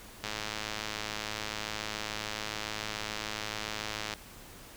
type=click train; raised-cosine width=0.2 ms; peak=-17 dBFS; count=418; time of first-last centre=0.24-4.137 s; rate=107 Hz; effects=pink hiss -50 dBFS RMS until 4.76 s